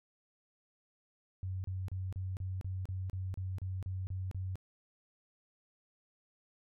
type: tone bursts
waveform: sine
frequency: 93.7 Hz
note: F#2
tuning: 22 cents sharp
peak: -35 dBFS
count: 13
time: 1.43-4.556 s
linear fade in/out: 0 ms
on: 210 ms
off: 33 ms
effects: none